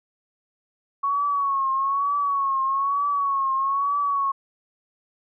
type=tone with vibrato; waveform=sine; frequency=1108.7 Hz; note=C#6; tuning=in tune; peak=-20 dBFS; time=1.03-4.32 s; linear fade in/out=10 ms; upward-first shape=triangle; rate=1.1 Hz; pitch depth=71 cents each way; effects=none